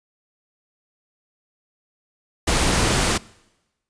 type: noise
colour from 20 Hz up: pink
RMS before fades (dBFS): -19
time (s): 2.47-3.18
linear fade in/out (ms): 10
effects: noise-tail reverb RT60 1.0 s tail -23 dB re dry + resampled to 22050 Hz